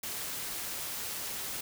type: noise with amplitude modulation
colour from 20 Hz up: white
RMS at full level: -36 dBFS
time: 0.03-1.61 s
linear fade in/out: 5 ms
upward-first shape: sine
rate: 215 Hz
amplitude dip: 35%
effects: none